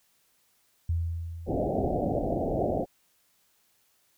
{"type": "tone with exponential decay", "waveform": "sine", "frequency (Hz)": 83.9, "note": "E2", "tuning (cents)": 31, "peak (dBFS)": -23, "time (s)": [0.89, 2.37], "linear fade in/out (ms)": 5, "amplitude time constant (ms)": 320}
{"type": "low-pass noise", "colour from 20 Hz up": "white", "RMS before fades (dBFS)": -28, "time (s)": [1.46, 2.86], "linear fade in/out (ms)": 50, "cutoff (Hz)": 750, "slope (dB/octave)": 96}
{"effects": ["white hiss -68 dBFS RMS until 4.17 s"]}